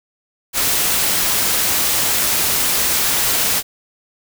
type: noise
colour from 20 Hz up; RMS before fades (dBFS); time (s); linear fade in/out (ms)
white; -17; 0.53-3.63; 50
effects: none